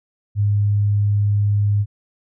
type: tone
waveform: sine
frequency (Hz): 102.7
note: G#2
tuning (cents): -19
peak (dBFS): -14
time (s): 0.35-1.86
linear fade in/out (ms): 50
effects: none